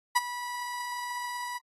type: tone with ADSR envelope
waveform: 30% pulse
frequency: 977 Hz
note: B5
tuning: 19 cents flat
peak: -16 dBFS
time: 0.15-1.59 s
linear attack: 15 ms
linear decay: 31 ms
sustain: -15 dB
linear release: 26 ms
effects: AAC 32 kbps